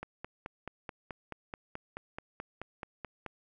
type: click train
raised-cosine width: 0.5 ms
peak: -24 dBFS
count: 16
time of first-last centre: 0.03-3.263 s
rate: 4.64 Hz
effects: none